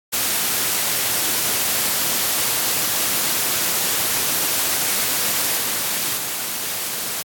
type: noise with level steps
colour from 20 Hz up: white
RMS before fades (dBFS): -20 / -22 / -25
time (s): 0.12-7.23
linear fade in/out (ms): 20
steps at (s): 5.57 / 6.17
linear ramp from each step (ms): 2
effects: high-pass 100 Hz 12 dB/octave + AAC 64 kbps